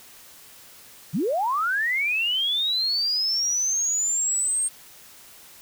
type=linear sweep; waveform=sine; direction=up; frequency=126.4 to 8610 Hz; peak=-21 dBFS; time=1.13-4.69 s; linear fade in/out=20 ms; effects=white hiss -48 dBFS RMS until 5.61 s